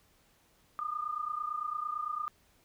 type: tone pair together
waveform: sine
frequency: 1204.1 / 1233 Hz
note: D6 / D#6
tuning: +43 / -16 cents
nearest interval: unison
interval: 41 cents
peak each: -35 / -37 dBFS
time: 0.79-2.28 s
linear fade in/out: 0 ms
effects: pink hiss -67 dBFS RMS until 2.64 s